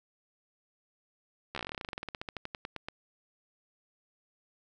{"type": "slowing click train", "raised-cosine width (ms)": 0.3, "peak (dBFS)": -21, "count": 28, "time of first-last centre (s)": [1.55, 2.885], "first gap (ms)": 13, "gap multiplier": 1.09, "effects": []}